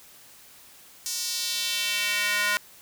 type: tone with high-pass filter sweep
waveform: square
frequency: 206.7 Hz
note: G#3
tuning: 8 cents flat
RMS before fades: -27 dBFS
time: 1.06-2.57 s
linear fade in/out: 0 ms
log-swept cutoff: 6000 to 1500 Hz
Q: 1.8
effects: white hiss -51 dBFS RMS until 2.81 s